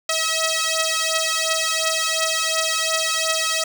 5% pulse beating tone pair, 642 / 644.8 Hz, E5 / E5, -46 / -38 cents, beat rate 2.8 Hz, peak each -11 dBFS, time 0.09-3.64 s, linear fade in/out 5 ms, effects none

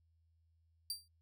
sawtooth tone with exponential decay, 4699 Hz, D8, in tune, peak -32 dBFS, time 0.9-1.08 s, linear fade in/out 2 ms, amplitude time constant 37 ms, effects noise-tail reverb RT60 0.1 s tail -20 dB re dry + added 82 Hz sine -70 dBFS peak until 1.21 s

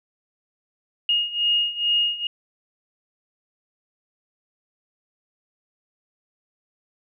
sine beating tone pair, 2856 / 2858.3 Hz, F7 / F7, +38 / +39 cents, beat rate 2.3 Hz, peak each -24 / -21 dBFS, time 1.09-2.27 s, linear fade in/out 2 ms, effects none

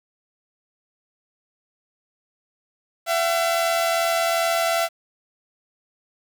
sawtooth tone pair together, 674 / 756.5 Hz, E5 / F#5, +38 / +38 cents, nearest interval major second, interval 200 cents, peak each -16 / -24 dBFS, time 3.06-4.89 s, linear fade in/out 50 ms, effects 8-bit

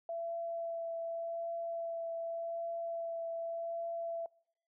sine tone with vibrato, 670 Hz, E5, 28 cents sharp, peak -36 dBFS, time 0.09-4.26 s, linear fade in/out 2 ms, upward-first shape triangle, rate 0.86 Hz, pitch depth 12 cents each way, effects noise-tail reverb RT60 0.7 s tail -26 dB re dry

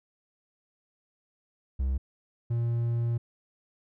triangle tone pair in turn, 66 / 117.6 Hz, C2 / A#2, +16 / +16 cents, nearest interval minor seventh, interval 1000 cents, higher second, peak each -23 dBFS, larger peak neither, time 1.79-1.98 / 2.5-3.18 s, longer second, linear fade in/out 10 ms, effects none

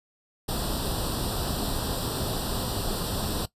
pink noise with comb filter, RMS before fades -29 dBFS, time 0.48-3.46 s, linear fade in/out 10 ms, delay 0.23 ms, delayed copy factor +0.9, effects noise-tail reverb RT60 0.1 s tail -18 dB re dry + resampled to 32000 Hz

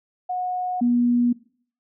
sine tone pair in turn, 729 / 241.6 Hz, F#5 / B3, -26 / -38 cents, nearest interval octave + perfect fifth, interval 1912 cents, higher first, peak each -23 / -16 dBFS, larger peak second, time 0.29-0.81 / 0.81-1.33 s, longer neither, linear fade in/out 10 ms, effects noise-tail reverb RT60 0.5 s tail -20 dB re dry

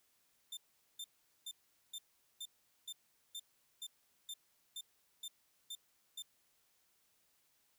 sawtooth tone bursts, 3581 Hz, A7, 30 cents sharp, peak -40 dBFS, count 13, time 0.52-6.223 s, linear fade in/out 5 ms, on 51 ms, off 420 ms, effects white hiss -75 dBFS RMS until 7.78 s

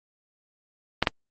clicks, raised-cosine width 0.3 ms, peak -3 dBFS, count 2, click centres 1.026 / 1.072 s, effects Opus 24 kbps

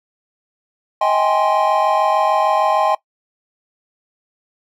triangle chord, Ab major seventh, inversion second, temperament equal with one note detuned, 632.8 / 784 / 830.6 / 1046.5 Hz, Eb5 / G5 / Ab5 / C6, +29 / 0 / 0 / 0 cents, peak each -17 dBFS, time 1.01-2.95 s, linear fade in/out 5 ms, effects noise-tail reverb RT60 0.1 s tail -19 dB re dry

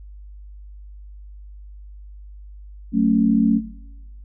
sine chord, F# minor, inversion none, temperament just, 185 / 222 / 277.5 Hz, F#3 / A3 / C#4, 0 / +16 / +2 cents, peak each -22 / -17 / -20 dBFS, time 2.92-3.61 s, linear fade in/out 50 ms, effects noise-tail reverb RT60 1.0 s tail -19 dB re dry + added 50 Hz sine -37 dBFS peak until 4.24 s

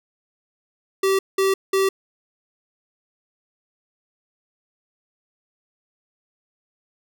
square tone bursts, 386.6 Hz, G4, 24 cents flat, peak -17 dBFS, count 3, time 1.03-1.89 s, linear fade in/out 5 ms, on 160 ms, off 190 ms, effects none

